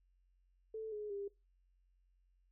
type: tone with pitch steps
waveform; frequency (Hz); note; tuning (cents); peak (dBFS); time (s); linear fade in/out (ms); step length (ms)
sine; 440 / 420.1 / 401.2; A4 / G#4 / G4; 0 / +20 / +40; -40; 0.74-1.28; 5; 180
effects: noise-tail reverb RT60 0.2 s tail -19 dB re dry + added 45 Hz sine -70 dBFS peak until 2.51 s